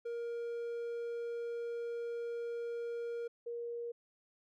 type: tone pair in turn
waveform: triangle / sine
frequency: 470 / 471.9 Hz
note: A#4 / A#4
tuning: +14 / +21 cents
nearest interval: unison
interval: 7 cents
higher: second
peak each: -35 / -38 dBFS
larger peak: first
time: 0.05-3.28 / 3.46-3.92 s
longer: first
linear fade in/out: 10 ms
effects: none